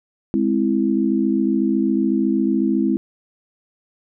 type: chord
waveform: sine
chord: Ab augmented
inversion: none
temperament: equal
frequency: 207.7 / 261.6 / 329.6 Hz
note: Ab3 / C4 / E4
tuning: 0 / 0 / 0 cents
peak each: -20 dBFS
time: 0.34-2.97 s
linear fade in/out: 0 ms
effects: none